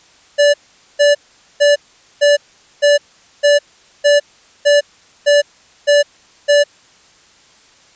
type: tone bursts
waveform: square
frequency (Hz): 580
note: D5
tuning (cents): -22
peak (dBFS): -8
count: 11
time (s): 0.38-6.64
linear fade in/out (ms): 20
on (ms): 160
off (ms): 450
effects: white hiss -48 dBFS RMS until 7.95 s + resampled to 16000 Hz